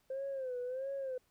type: tone with vibrato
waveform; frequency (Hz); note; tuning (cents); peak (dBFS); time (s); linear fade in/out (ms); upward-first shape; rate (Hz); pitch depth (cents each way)
sine; 521; C5; -7; -35; 0.1-1.18; 5; sine; 1.5; 100
effects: tanh soft clip ceiling -33 dBFS + pink hiss -74 dBFS RMS until 1.3 s